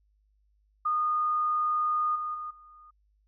sine tone with level steps, 1227 Hz, D#6, 25 cents flat, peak -24 / -30 / -34 / -50 dBFS, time 0.85-2.91 s, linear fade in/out 10 ms, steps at 2.15 / 2.34 / 2.5 s, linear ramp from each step 10 ms, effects added 51 Hz sine -65 dBFS peak until 3.27 s

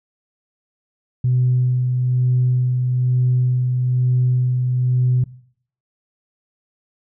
sine tone with tremolo, 125.7 Hz, B2, 31 cents sharp, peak -12 dBFS, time 1.24-5.24 s, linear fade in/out 5 ms, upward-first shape sine, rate 1.1 Hz, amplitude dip 35%, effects noise-tail reverb RT60 0.6 s tail -20 dB re dry + tanh soft clip ceiling -9 dBFS

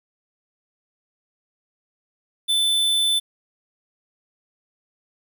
square tone, 3520 Hz, A7, in tune, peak -18 dBFS, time 2.48-3.2 s, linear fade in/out 20 ms, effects 9-bit

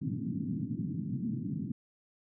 white band-pass noise, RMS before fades -35 dBFS, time 0.01-1.72 s, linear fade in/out 10 ms, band 110 to 270 Hz, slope 48 dB/octave, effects none

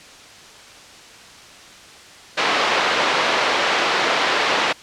pink band-pass noise, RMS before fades -19 dBFS, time 2.37-4.73 s, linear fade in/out 10 ms, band 560 to 3900 Hz, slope 12 dB/octave, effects white hiss -42 dBFS RMS until 4.82 s + low-pass 6000 Hz 12 dB/octave

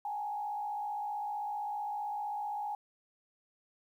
sine tone with frequency modulation, 830.6 Hz, G#5, in tune, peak -34 dBFS, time 0.05-2.75 s, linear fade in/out 2 ms, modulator 55.5 Hz, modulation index 0.67, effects 11-bit

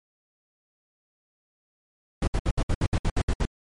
brown noise bursts, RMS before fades -22 dBFS, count 11, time 2.22-3.454 s, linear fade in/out 5 ms, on 54 ms, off 64 ms, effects MP3 48 kbps

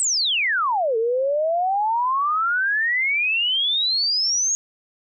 sine exponential two-way sweep, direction down then up, 8372 to 440 to 6680 Hz, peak -18 dBFS, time 0-4.55 s, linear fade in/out 0 ms, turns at 0.97 s, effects none

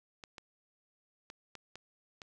clicks, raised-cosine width 0.2 ms, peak -29 dBFS, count 6, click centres 0.238 / 0.382 / 1.301 / 1.553 / 1.756 / 2.218 s, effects none

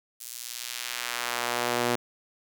sawtooth tone with high-pass filter sweep, 120.7 Hz, B2, 39 cents flat, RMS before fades -31 dBFS, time 0.2-1.96 s, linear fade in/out 10 ms, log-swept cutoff 8400 to 310 Hz, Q 0.75, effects none

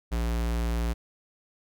square tone, 57.9 Hz, A#1, 11 cents flat, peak -26 dBFS, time 0.11-0.94 s, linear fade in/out 20 ms, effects none

